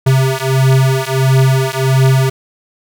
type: beating tone pair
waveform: square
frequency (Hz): 131.7 / 133.2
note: C3 / C3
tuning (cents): +12 / +31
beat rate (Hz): 1.5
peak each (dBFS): -13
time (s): 0.06-2.3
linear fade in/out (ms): 10
effects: none